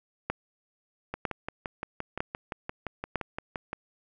two click trains, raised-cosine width 0.5 ms, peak -18 / -13 dBFS, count 16 / 4, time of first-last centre 1.14-3.731 / 0.3-3.157 s, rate 5.79 / 1.05 Hz, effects none

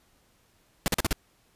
pink noise bursts, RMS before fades -24 dBFS, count 5, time 0.86-1.128 s, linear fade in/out 0 ms, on 20 ms, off 42 ms, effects pink hiss -65 dBFS RMS until 1.55 s + resampled to 32000 Hz

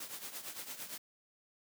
white noise with tremolo, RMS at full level -42 dBFS, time 0-0.98 s, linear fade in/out 5 ms, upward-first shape triangle, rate 8.8 Hz, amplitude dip 75%, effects high-pass 150 Hz 12 dB/octave

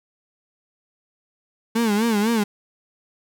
35% pulse tone with vibrato, 218.4 Hz, A3, 13 cents flat, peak -16 dBFS, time 1.75-2.44 s, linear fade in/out 10 ms, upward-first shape sine, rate 4 Hz, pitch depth 130 cents each way, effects none

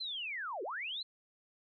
sine linear two-way sweep, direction down then up, 4186 to 340.3 to 4186 Hz, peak -37 dBFS, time 0-1.03 s, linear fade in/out 10 ms, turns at 0.63 s, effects none

